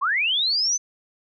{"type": "linear sweep", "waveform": "sine", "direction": "up", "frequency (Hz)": [1001, 6210], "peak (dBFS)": -19, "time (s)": [0.01, 0.78], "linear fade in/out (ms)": 20, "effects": []}